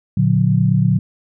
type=chord; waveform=sine; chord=Bb augmented; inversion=none; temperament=just; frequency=116.54 / 145.68 / 182.1 Hz; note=Bb2 / D3 / F#3; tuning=0 / -14 / -27 cents; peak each=-16 dBFS; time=0.17-0.99 s; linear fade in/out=5 ms; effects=none